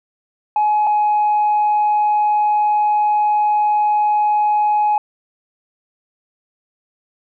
sine tone pair in turn, 844 / 840.5 Hz, G#5 / G#5, +28 / +20 cents, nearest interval unison, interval 8 cents, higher first, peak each -11 dBFS, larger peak neither, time 0.56-0.87 / 0.87-4.98 s, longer second, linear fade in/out 2 ms, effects tanh soft clip ceiling -10 dBFS

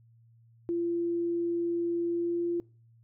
sine tone with pitch glide, 342 to 344.4 Hz, F4 to F4, -36 to -24 cents, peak -27 dBFS, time 0.69-2.6 s, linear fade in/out 0 ms, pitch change +12 cents, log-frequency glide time 2.08-2.45 s, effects noise-tail reverb RT60 0.4 s tail -24 dB re dry + added 115 Hz sine -57 dBFS peak until 3.03 s

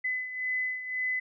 sine beating tone pair, 2014 / 2015.9 Hz, B6 / B6, +33 / +35 cents, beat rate 1.9 Hz, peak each -30 / -36 dBFS, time 0.04-1.2 s, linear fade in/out 10 ms, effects none

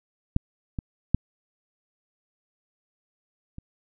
clicks, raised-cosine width 5 ms, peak -8 / -17 / -6 / -26 dBFS, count 4, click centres 0.364 / 0.788 / 1.146 / 3.584 s, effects none

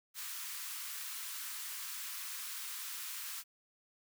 white high-pass noise, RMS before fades -43 dBFS, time 0.14-3.44 s, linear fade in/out 50 ms, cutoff 1000 Hz, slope 48 dB/octave, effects none

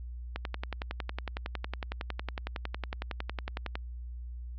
click train, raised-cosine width 0.3 ms, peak -18 dBFS, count 38, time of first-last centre 0.36-3.754 s, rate 10.9 Hz, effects added 60 Hz sine -38 dBFS peak until 4.58 s + low-pass 4000 Hz 12 dB/octave

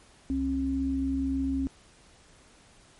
sine tone pair together, 67.42 / 269.7 Hz, C#2 / C#4, -48 / -47 cents, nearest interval 2 octaves, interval 2401 cents, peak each -33 / -26 dBFS, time 0.3-1.67 s, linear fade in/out 0 ms, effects pink hiss -57 dBFS RMS until 2.99 s + MP3 48 kbps

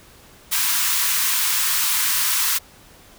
white high-pass noise, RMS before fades -20 dBFS, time 0.51-2.59 s, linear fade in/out 20 ms, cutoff 910 Hz, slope 96 dB/octave, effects pink hiss -48 dBFS RMS until 3.18 s

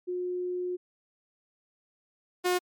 sine / sawtooth tone pair in turn, 360 / 360 Hz, F#4 / F#4, -47 / -47 cents, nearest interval unison, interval 0 cents, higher neither, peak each -29 / -20 dBFS, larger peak second, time 0.07-0.77 / 2.44-2.59 s, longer first, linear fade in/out 20 ms, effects MP3 96 kbps

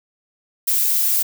violet noise, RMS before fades -18 dBFS, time 0.67-1.23 s, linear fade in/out 10 ms, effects none

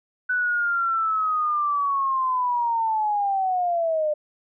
sine linear sweep, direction down, 1497 to 595 Hz, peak -20 dBFS, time 0.29-4.14 s, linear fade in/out 10 ms, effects none

